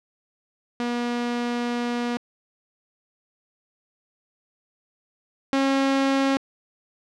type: tone pair in turn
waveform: sawtooth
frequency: 240.4 / 271.6 Hz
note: B3 / C#4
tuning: -46 / -35 cents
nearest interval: major second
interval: 211 cents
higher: second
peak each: -20 / -15 dBFS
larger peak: second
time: 0.8-2.17 / 5.53-6.37 s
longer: first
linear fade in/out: 0 ms
effects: low-pass 5000 Hz 12 dB/octave